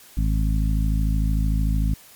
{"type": "harmonic tone", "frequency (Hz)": 53.3, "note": "G#1", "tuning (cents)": 46, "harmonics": [1, 2, 3, 4, 5], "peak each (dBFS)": [-19, -27, -27, -31, -33], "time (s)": [0.17, 1.94], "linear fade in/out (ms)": 5, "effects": ["white hiss -48 dBFS RMS until 2.15 s", "MP3 96 kbps"]}